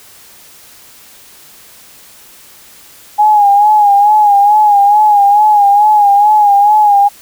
sine tone with vibrato, 827 Hz, G#5, 8 cents flat, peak -4 dBFS, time 3.18-7.09 s, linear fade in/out 20 ms, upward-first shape sine, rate 2.3 Hz, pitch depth 56 cents each way, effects white hiss -39 dBFS RMS until 7.21 s

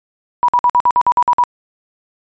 sine tone bursts, 975 Hz, B5, 23 cents flat, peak -8 dBFS, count 10, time 0.43-1.438 s, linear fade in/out 0 ms, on 54 ms, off 52 ms, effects resampled to 16000 Hz

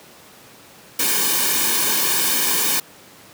white noise with comb filter, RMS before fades -19 dBFS, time 0.99-2.8 s, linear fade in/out 5 ms, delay 1.5 ms, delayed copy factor -0.85, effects pink hiss -45 dBFS RMS until 3.33 s + high-pass 150 Hz 12 dB/octave

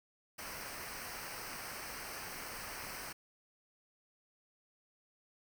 pink noise with comb filter, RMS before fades -45 dBFS, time 0.38-3.13 s, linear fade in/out 10 ms, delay 0.28 ms, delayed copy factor -0.7, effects none

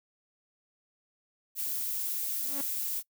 violet noise, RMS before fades -33 dBFS, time 1.55-3.03 s, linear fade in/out 50 ms
sawtooth tone with exponential growth, 277.2 Hz, C#4, in tune, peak -31 dBFS, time 2.32-2.61 s, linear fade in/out 0 ms, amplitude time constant 62 ms
effects noise-tail reverb RT60 0.1 s tail -22 dB re dry

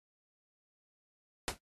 pink noise with exponential decay, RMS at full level -30 dBFS, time 1.48-1.58 s, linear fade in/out 0 ms, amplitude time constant 21 ms, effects noise-tail reverb RT60 0.1 s tail -23 dB re dry + AAC 32 kbps

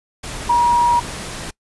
sine tone in noise, 955 Hz, A#5, 42 cents sharp, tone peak -11 dBFS, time 0.49-1 s, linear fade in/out 10 ms, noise pink, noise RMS -29 dBFS, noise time 0.23-1.51 s, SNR +15 dB, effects noise-tail reverb RT60 0.1 s tail -23 dB re dry + resampled to 24000 Hz

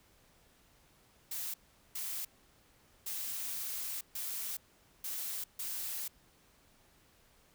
blue noise bursts at uneven times, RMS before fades -39 dBFS, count 6, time 1.31-1.54 / 1.95-2.25 / 3.06-4.01 / 4.15-4.57 / 5.04-5.44 / 5.59-6.08 s, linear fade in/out 5 ms, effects pink hiss -66 dBFS RMS until 7.54 s

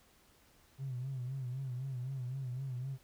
triangle tone with vibrato, 129.6 Hz, C3, 16 cents flat, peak -33 dBFS, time 0.78-2.98 s, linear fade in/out 50 ms, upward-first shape sine, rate 3.9 Hz, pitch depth 98 cents each way, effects tanh soft clip ceiling -34 dBFS + pink hiss -66 dBFS RMS until 3.03 s

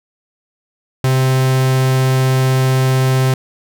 45% pulse tone, 130.81 Hz, C3, in tune, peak -11 dBFS, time 1.04-3.34 s, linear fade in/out 2 ms, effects none

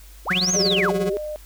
sine linear two-way sweep, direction up then down, 220 to 6645 to 346.4 Hz, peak -19 dBFS, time 0.25-0.93 s, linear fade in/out 50 ms, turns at 0.52 s
40% pulse tone with tremolo, 182.5 Hz, F#3, 24 cents flat, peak -20 dBFS, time 0.3-1.1 s, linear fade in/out 10 ms, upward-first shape triangle, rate 17 Hz, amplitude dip 80%
sine tone with pitch glide, 602 to 605.8 Hz, D5 to D#5, +43 to -46 cents, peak -27 dBFS, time 0.54-1.36 s, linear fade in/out 0 ms, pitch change +11 cents, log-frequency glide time 0.66-1.02 s
sine tone with vibrato, 396.4 Hz, G4, 19 cents sharp, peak -22 dBFS, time 0.56-1.17 s, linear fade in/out 0 ms, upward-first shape sine, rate 14 Hz, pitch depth 74 cents each way
effects added 50 Hz sine -42 dBFS peak until 1.45 s + white hiss -50 dBFS RMS until 1.45 s

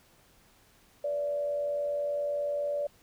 sine tone with frequency modulation, 580 Hz, D5, 22 cents flat, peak -28 dBFS, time 1.04-2.87 s, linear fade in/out 5 ms, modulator 89.8 Hz, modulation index 0.34, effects pink hiss -62 dBFS RMS until 3.02 s

